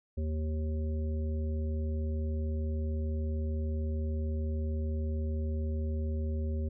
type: harmonic tone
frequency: 77.78 Hz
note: D#2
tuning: in tune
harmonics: 1 / 3 / 5 / 7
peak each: -30 / -40 / -44 / -47 dBFS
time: 0.17-6.69 s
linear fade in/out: 10 ms
effects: none